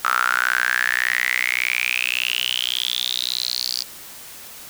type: tone with high-pass filter sweep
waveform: sawtooth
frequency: 61.74 Hz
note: B1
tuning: in tune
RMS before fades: -22 dBFS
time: 0.04-3.83 s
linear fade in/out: 10 ms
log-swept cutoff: 1300 to 4700 Hz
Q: 9.8
effects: white hiss -39 dBFS RMS until 4.69 s